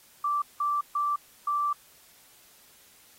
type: tone bursts at uneven times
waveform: sine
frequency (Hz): 1169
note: D6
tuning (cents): -8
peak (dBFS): -24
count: 4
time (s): 0.24-0.42 / 0.6-0.81 / 0.95-1.16 / 1.47-1.73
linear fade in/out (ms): 5
effects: white hiss -57 dBFS RMS until 3.18 s + AAC 48 kbps